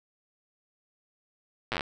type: slowing click train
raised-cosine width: 0.3 ms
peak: -13 dBFS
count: 9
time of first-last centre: 1.72-1.808 s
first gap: 8 ms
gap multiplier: 1.09
effects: none